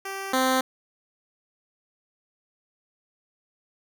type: tone pair in turn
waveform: 10% pulse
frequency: 389.5 / 260 Hz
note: G4 / C4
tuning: -11 / -11 cents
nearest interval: perfect fifth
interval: 700 cents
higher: first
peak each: -23 / -12 dBFS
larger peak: second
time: 0.05-0.33 / 0.33-0.61 s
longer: neither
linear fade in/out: 5 ms
effects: none